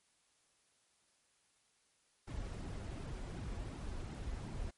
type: noise with flanger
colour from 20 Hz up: brown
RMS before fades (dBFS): -43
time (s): 2.27-4.71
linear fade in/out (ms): 10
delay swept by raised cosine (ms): 1.7 to 6.8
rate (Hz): 2.7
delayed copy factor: -0.55
effects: white hiss -74 dBFS RMS until 4.77 s + MP3 48 kbps